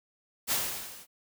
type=noise with level ramp; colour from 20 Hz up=white; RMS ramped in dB=-25 to -51 dBFS; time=0.47-1.07 s; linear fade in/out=50 ms; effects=none